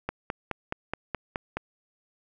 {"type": "click train", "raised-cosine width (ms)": 0.5, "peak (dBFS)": -14, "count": 8, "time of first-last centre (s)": [0.09, 1.57], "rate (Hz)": 4.73, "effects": []}